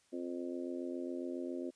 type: harmonic tone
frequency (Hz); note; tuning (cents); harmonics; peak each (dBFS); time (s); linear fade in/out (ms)
87.31; F2; 0; 3 / 4 / 5 / 6 / 7; -41 / -41 / -52 / -48 / -49; 0.12-1.71; 20
effects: white hiss -71 dBFS RMS until 1.75 s + resampled to 22050 Hz